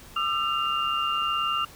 sine tone cluster, 1203 / 1342 / 2799 Hz, D6 / E6 / F7, +41 / +31 / +3 cents, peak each -28 dBFS, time 0.16-1.65 s, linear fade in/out 5 ms, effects pink hiss -48 dBFS RMS until 1.75 s

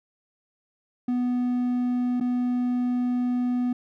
triangle tone with dropouts, 246.9 Hz, B3, in tune, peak -20 dBFS, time 1.08-3.73 s, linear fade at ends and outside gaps 5 ms, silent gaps 2.201-2.208 s, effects none

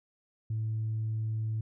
sine tone, 110 Hz, A2, in tune, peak -28 dBFS, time 0.5-1.61 s, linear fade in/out 5 ms, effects tanh soft clip ceiling -26 dBFS

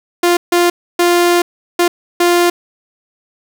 sawtooth tone bursts at uneven times, 349.2 Hz, F4, in tune, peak -5 dBFS, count 5, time 0.23-0.37 / 0.52-0.7 / 0.99-1.42 / 1.79-1.88 / 2.2-2.5 s, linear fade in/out 5 ms, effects none

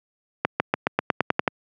accelerating click train, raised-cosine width 0.5 ms, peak -3 dBFS, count 10, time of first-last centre 0.45-1.478 s, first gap 150 ms, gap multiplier 0.93, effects high-pass 150 Hz 12 dB/octave

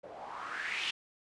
blue noise with low-pass filter sweep, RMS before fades -39 dBFS, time 0.03-0.91 s, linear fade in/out 10 ms, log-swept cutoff 530 to 3100 Hz, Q 4.1, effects resampled to 22050 Hz

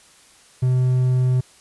triangle tone, 127.3 Hz, C3, 47 cents flat, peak -13 dBFS, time 0.62-1.41 s, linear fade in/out 10 ms, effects white hiss -51 dBFS RMS until 1.6 s + resampled to 24000 Hz

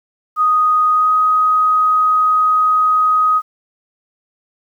sine tone with pitch glide, 1244.5 to 1255.3 Hz, D#6 to D#6, 0 to +15 cents, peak -10 dBFS, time 0.36-3.42 s, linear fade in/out 50 ms, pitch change +15 cents, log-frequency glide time 0.92-1.11 s, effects 8-bit

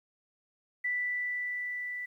sine tone with level ramp, 1975.5 Hz, B6, in tune, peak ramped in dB -28 to -35 dBFS, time 0.84-2.06 s, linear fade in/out 10 ms, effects 11-bit

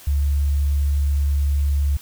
sine tone, 71.2 Hz, C#2, 47 cents sharp, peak -16 dBFS, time 0.07-1.97 s, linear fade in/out 5 ms, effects white hiss -44 dBFS RMS until 2.01 s

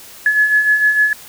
sine beating tone pair, 1700 / 1706.6 Hz, G#6 / G#6, +40 / +47 cents, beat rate 6.6 Hz, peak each -19 / -11 dBFS, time 0.26-1.13 s, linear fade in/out 2 ms, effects white hiss -38 dBFS RMS until 1.28 s

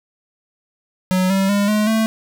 square tone with pitch steps, 185 / 193.53 / 202.4 / 211.8 / 221.5 Hz, F#3 / G3 / G#3 / G#3 / A3, 0 / -22 / -44 / +34 / +12 cents, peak -15 dBFS, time 1.11-2.06 s, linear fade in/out 0 ms, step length 190 ms, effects none

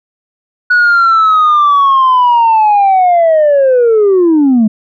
sine linear sweep, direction down, 1474 to 207.9 Hz, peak -3 dBFS, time 0.7-4.68 s, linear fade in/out 10 ms, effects tanh soft clip ceiling -3 dBFS

